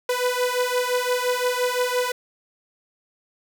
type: beating tone pair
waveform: sawtooth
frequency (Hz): 493.9 / 499.7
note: B4 / B4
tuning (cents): 0 / +20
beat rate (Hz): 5.8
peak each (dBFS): -20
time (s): 0.09-2.12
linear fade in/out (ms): 5
effects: none